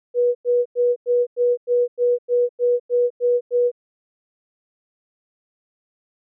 sine tone bursts, 486.5 Hz, B4, 26 cents flat, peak -14 dBFS, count 12, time 0.14-3.716 s, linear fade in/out 50 ms, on 210 ms, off 96 ms, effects none

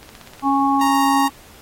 click train, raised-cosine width 0.2 ms, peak -22 dBFS, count 7, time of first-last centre 0.03-0.396 s, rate 16.4 Hz
harmonic tone, 275.7 Hz, C#4, 9 cents flat, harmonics 1 / 3 / 4, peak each -18 / -18 / -20 dBFS, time 0.42-1.3 s, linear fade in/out 50 ms
sawtooth tone, 932.3 Hz, A#5, in tune, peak -17 dBFS, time 0.81-1.28 s, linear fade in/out 2 ms
effects pink hiss -46 dBFS RMS until 1.61 s + AAC 48 kbps

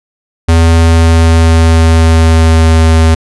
square tone with pitch glide, 82.6 to 80.85 Hz, E2 to E2, +4 to -33 cents, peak -4 dBFS, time 0.48-3.15 s, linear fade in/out 10 ms, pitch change -37 cents, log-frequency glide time 0.73-2.84 s, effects resampled to 24000 Hz

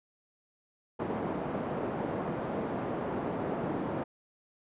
pink band-pass noise, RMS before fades -34 dBFS, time 0.99-4.04 s, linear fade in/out 10 ms, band 200 to 800 Hz, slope 12 dB/octave, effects resampled to 8000 Hz

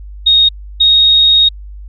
sine tone pair in turn, 3729 / 3742 Hz, A#7 / A#7, 0 / +6 cents, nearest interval unison, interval 6 cents, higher second, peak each -5 dBFS, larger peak neither, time 0.26-0.49 / 0.8-1.49 s, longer second, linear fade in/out 10 ms, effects added 50 Hz sine -27 dBFS peak until 1.88 s

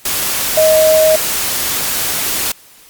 sine tone in noise, 628 Hz, D#5, 16 cents sharp, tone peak -7 dBFS, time 0.57-1.16 s, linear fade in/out 5 ms, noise white, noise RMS -17 dBFS, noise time 0.05-2.52 s, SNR +7 dB, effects white hiss -43 dBFS RMS until 2.89 s + Opus 48 kbps

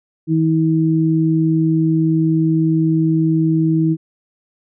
sine tone pair together, 160.3 / 320.6 Hz, E3 / E4, -48 / -48 cents, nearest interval octave, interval 1200 cents, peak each -15 dBFS, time 0.27-3.97 s, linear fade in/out 50 ms, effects none

